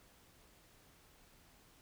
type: silence
effects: pink hiss -65 dBFS RMS until 1.81 s